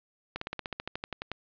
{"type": "slowing click train", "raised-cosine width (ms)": 0.3, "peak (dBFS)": -18, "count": 14, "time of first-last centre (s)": [0.36, 1.317], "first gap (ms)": 54, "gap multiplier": 1.05, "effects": ["resampled to 11025 Hz", "9-bit"]}